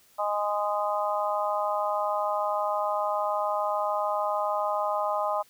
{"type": "harmonic tone", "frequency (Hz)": 206.7, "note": "G#3", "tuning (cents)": -8, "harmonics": [3, 4, 5, 6], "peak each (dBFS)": [-29, -30, -31, -32], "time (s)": [0.18, 5.43], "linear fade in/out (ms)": 20, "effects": ["white hiss -60 dBFS RMS until 5.49 s"]}